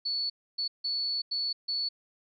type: tone bursts at uneven times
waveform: sine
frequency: 4435 Hz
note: C#8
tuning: in tune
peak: -28 dBFS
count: 5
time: 0.05-0.3 / 0.58-0.68 / 0.84-1.22 / 1.31-1.53 / 1.68-1.89 s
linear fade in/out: 10 ms
effects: none